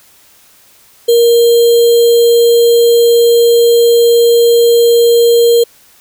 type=tone with sample-and-hold; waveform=sine; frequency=468.9 Hz; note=A#4; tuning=10 cents sharp; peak=-4 dBFS; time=1.08-5.64 s; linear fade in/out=10 ms; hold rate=3675 Hz; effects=white hiss -45 dBFS RMS until 6 s